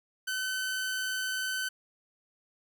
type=tone; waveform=sawtooth; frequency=1521 Hz; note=F#6; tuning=47 cents sharp; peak=-27 dBFS; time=0.27-1.69 s; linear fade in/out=10 ms; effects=none